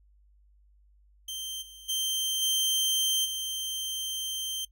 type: tone with level steps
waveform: sawtooth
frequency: 3136 Hz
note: G7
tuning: in tune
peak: -31 / -43 / -24 / -21 / -28 dBFS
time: 1.28-4.65 s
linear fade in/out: 5 ms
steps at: 1.61 / 1.88 / 2.41 / 3.24 s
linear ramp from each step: 20 ms
effects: noise-tail reverb RT60 0.1 s tail -20 dB re dry + added 50 Hz sine -58 dBFS peak until 4.71 s